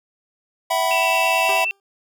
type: chord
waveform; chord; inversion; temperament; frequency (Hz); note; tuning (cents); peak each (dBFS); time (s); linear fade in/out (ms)
square; E suspended second; none; equal with one note detuned; 659.3 / 756.4 / 987.8; E5 / F#5 / B5; 0 / +38 / 0; -23; 0.7-1.65; 10
type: tone with vibrato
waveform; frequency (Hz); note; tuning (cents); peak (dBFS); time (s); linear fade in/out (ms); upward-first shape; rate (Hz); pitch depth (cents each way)
sine; 2673; E7; +23; -20; 0.91-1.71; 0; square; 9.2; 12
type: tone with exponential decay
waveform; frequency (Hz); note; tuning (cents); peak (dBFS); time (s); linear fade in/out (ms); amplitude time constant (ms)
20% pulse; 395.8; G4; +17; -21; 1.49-1.8; 1; 67
effects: none